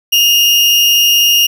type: tone with amplitude modulation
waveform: 35% pulse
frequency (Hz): 2836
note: F7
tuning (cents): +26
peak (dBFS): -4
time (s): 0.12-1.47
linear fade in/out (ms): 10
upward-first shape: sine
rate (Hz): 223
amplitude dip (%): 35
effects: none

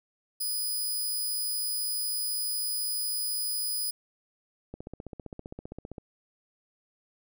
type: tone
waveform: 5% pulse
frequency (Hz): 4978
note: D#8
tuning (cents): 0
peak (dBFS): -22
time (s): 0.4-3.91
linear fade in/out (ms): 10
type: click train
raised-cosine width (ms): 2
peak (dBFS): -26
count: 20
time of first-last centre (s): 4.74-5.982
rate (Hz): 15.3
effects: none

